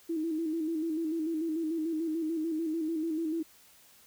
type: tone with vibrato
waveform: sine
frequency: 321.6 Hz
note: E4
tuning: 43 cents flat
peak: -29 dBFS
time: 0.09-3.43 s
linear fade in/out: 10 ms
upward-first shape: square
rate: 6.8 Hz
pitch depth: 56 cents each way
effects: white hiss -59 dBFS RMS until 4.06 s